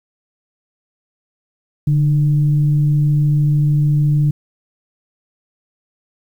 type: tone with frequency modulation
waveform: sine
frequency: 146.83 Hz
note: D3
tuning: in tune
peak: -11 dBFS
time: 1.87-4.31 s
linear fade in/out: 5 ms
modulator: 160 Hz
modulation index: 0.24
effects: 8-bit